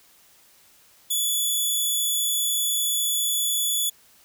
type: tone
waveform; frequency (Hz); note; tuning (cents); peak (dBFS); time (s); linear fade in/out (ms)
10% pulse; 3431; A7; -44; -14; 1.1-3.9; 10
effects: white hiss -56 dBFS RMS until 4.24 s